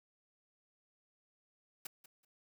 white noise with echo, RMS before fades -43 dBFS, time 1.85-1.87 s, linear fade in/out 5 ms, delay 190 ms, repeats 2, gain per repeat -15 dB, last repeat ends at 2.25 s, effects none

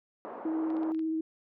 white band-pass noise, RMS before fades -42 dBFS, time 0.25-0.92 s, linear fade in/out 0 ms, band 250 to 1000 Hz, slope 24 dB/octave
sine tone with vibrato, 319.5 Hz, D#4, 46 cents sharp, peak -28 dBFS, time 0.45-1.21 s, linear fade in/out 5 ms, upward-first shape sine, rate 15 Hz, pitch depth 14 cents each way
clicks, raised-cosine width 0.3 ms, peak -37 dBFS, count 5, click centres 0.703 / 0.768 / 0.832 / 0.947 / 0.993 s
effects none

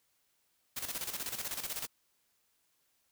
white noise with tremolo, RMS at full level -37 dBFS, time 0.76-1.87 s, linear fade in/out 10 ms, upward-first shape square, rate 16 Hz, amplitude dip 65%, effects white hiss -75 dBFS RMS until 3.11 s

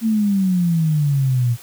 sine exponential sweep, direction down, 228.4 to 116.54 Hz, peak -14 dBFS, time 0.01-1.57 s, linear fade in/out 50 ms, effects white hiss -42 dBFS RMS until 1.62 s

